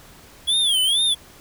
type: tone with vibrato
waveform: square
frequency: 3322 Hz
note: G#7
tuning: in tune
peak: -17 dBFS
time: 0.47-1.15 s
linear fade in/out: 20 ms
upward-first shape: sine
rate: 2.2 Hz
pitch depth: 170 cents each way
effects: pink hiss -47 dBFS RMS until 1.4 s